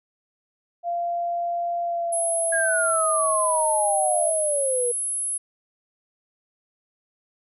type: tone with pitch glide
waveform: sine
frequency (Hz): 691 to 608.5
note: F5 to D#5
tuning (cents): -19 to -39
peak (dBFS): -23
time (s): 0.83-4.33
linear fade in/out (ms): 50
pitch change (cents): -220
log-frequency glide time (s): 1.82-4.16
type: tone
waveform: sine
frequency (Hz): 10650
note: E9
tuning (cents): +17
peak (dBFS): -24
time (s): 2.12-5.38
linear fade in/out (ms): 10
type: exponential sweep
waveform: sine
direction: down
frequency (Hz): 1661.2 to 474.1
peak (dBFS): -22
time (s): 2.52-4.92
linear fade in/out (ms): 10
effects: none